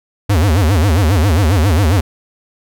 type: tone with vibrato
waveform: square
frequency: 88.5 Hz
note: F2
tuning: 23 cents sharp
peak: -10 dBFS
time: 0.29-2.01 s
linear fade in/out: 10 ms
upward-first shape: sine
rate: 7.4 Hz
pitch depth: 290 cents each way
effects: none